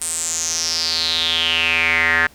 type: tone with band-pass filter sweep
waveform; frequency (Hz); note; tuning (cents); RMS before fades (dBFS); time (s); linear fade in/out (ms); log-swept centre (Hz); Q
square; 82.41; E2; 0; -19; 0.01-2.27; 5; 8900 to 1700; 6.8
effects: pink hiss -49 dBFS RMS until 2.34 s